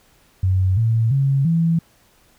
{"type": "tone with pitch steps", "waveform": "sine", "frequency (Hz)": [93.6, 113.26, 137.04, 165.82], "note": ["F#2", "A#2", "C#3", "E3"], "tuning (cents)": [20, -49, -19, 11], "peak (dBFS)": -14, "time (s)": [0.43, 1.79], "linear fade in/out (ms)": 5, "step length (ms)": 340, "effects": ["pink hiss -56 dBFS RMS until 2.38 s"]}